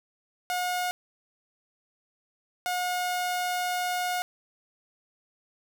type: tone pair in turn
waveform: sawtooth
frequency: 721 / 721 Hz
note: F#5 / F#5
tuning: -45 / -45 cents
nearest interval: unison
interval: 0 cents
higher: neither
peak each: -23 dBFS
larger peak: neither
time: 0.5-0.91 / 2.66-4.22 s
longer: second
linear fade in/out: 0 ms
effects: none